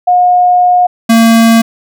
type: tone pair in turn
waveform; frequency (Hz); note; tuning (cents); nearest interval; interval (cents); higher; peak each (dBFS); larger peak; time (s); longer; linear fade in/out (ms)
sine / square; 719 / 227.9; F#5 / A#3; -50 / -39; octave + minor sixth; 1989; first; -4; neither; 0.07-0.87 / 1.09-1.62; first; 10
effects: none